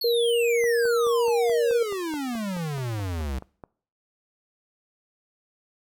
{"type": "exponential sweep", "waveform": "square", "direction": "down", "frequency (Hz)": [4450, 62.6], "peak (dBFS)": -28, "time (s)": [0.01, 3.39], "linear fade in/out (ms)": 5}
{"type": "tone", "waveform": "sine", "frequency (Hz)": 470.7, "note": "A#4", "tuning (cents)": 17, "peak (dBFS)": -19, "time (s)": [0.04, 1.83], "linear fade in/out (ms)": 5}
{"type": "click train", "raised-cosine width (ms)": 1, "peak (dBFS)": -26, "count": 15, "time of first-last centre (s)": [0.64, 3.638], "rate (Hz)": 4.67}
{"effects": ["noise-tail reverb RT60 0.5 s tail -23 dB re dry"]}